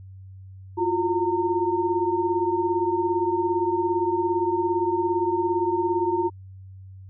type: tone cluster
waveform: sine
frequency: 344 / 361.5 / 915 Hz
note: F4 / F#4 / A#5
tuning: -26 / -40 / -32 cents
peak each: -25 dBFS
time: 0.77-6.3 s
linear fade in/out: 20 ms
effects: added 95 Hz sine -40 dBFS peak until 7.09 s